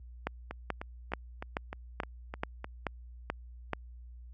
two click trains, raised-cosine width 0.5 ms, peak -16 / -23 dBFS, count 9 / 8, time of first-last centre 0.27-3.733 / 0.51-2.644 s, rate 2.31 / 3.28 Hz, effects added 60 Hz sine -43 dBFS peak until 4.33 s + high-pass 60 Hz 12 dB/octave

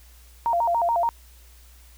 sine tone with vibrato, 801 Hz, G5, 37 cents sharp, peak -19 dBFS, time 0.46-1.09 s, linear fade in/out 0 ms, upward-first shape square, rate 7 Hz, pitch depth 260 cents each way, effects added 60 Hz sine -48 dBFS peak until 1.97 s + white hiss -55 dBFS RMS until 1.97 s

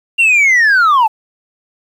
sine linear sweep, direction down, 2794 to 832 Hz, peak -4 dBFS, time 0.18-1.08 s, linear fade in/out 20 ms, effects tanh soft clip ceiling -6 dBFS + 7-bit

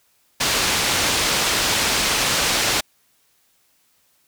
white low-pass noise, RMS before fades -20 dBFS, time 0.4-2.81 s, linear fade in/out 10 ms, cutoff 5800 Hz, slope 12 dB/octave, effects white hiss -62 dBFS RMS until 4.27 s

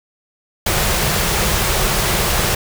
pink band-stop noise, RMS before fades -17 dBFS, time 0.66-2.55 s, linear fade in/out 5 ms, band 220 to 330 Hz, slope 96 dB/octave, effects none

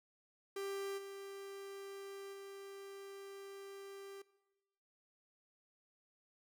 45% pulse tone with level steps, 394.1 Hz, G4, 9 cents sharp, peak -40 / -47 / -49 dBFS, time 0.56-4.22 s, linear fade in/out 5 ms, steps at 0.97 / 2.32 s, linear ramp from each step 20 ms, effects noise-tail reverb RT60 1.0 s tail -19 dB re dry

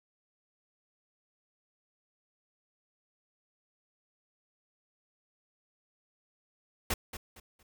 pink noise with echo, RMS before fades -30 dBFS, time 6.9-6.94 s, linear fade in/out 5 ms, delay 230 ms, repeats 3, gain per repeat -11 dB, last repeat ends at 7.63 s, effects none

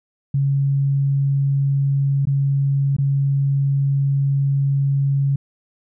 sine tone with dropouts, 138.7 Hz, C#3, 1 cent sharp, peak -15 dBFS, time 0.34-5.36 s, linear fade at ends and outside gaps 5 ms, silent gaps 2.254-2.27 / 2.966-2.984 s, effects none

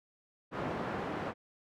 pink band-pass noise, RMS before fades -37 dBFS, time 0.51-1.34 s, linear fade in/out 50 ms, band 160 to 1400 Hz, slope 12 dB/octave, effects none

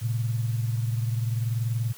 sine tone pair together, 113.5 / 134 Hz, A#2 / C3, -46 / +42 cents, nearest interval minor third, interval 288 cents, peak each -24 / -32 dBFS, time 0.01-1.93 s, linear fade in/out 20 ms, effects white hiss -47 dBFS RMS until 1.97 s + high-pass 60 Hz 12 dB/octave

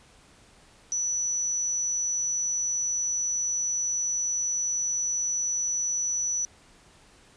sine tone, 5930 Hz, F#8, 3 cents sharp, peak -25 dBFS, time 0.92-6.45 s, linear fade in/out 0 ms, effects pink hiss -56 dBFS RMS until 7.36 s + resampled to 22050 Hz

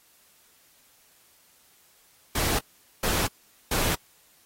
pink noise bursts, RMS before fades -26 dBFS, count 3, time 2.35-3.95 s, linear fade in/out 5 ms, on 240 ms, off 440 ms, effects white hiss -60 dBFS RMS until 4.45 s + AAC 48 kbps

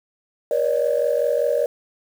sine tone cluster, 478.6 / 559 / 604 Hz, A#4 / C#5 / D5, +46 / +14 / +48 cents, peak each -21 dBFS, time 0.51-1.66 s, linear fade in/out 2 ms, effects tanh soft clip ceiling -10 dBFS + 7-bit

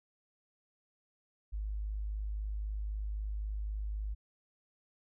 sine tone, 51.91 Hz, G#1, in tune, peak -34 dBFS, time 1.52-4.15 s, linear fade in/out 20 ms, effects none

